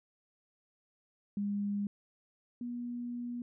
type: tone pair in turn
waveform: sine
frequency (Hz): 203.1 / 241.5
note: G#3 / B3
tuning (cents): -38 / -39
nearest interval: minor third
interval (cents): 299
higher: second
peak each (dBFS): -31 / -36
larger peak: first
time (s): 1.37-1.87 / 2.61-3.42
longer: second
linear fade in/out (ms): 2
effects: none